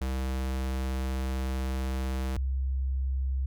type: tone pair in turn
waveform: square / sine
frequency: 65.41 / 65.98 Hz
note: C2 / C2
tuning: 0 / +15 cents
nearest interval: unison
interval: 15 cents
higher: second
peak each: -29 / -26 dBFS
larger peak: second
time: 0.01-2.37 / 2.37-3.46 s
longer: first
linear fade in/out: 5 ms
effects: none